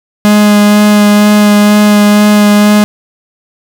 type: tone with vibrato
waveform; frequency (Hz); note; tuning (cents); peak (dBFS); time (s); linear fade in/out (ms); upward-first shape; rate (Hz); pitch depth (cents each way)
45% pulse; 208; G#3; +3; -3; 0.25-2.84; 0; sine; 2.1; 11
effects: none